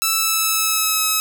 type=tone with pitch glide; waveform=5% pulse; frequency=1318.5 to 1285.4 Hz; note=E6 to E6; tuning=0 to -44 cents; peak=-5 dBFS; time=0.02-1.2 s; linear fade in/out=0 ms; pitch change=-44 cents; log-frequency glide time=0.13-1.03 s; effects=none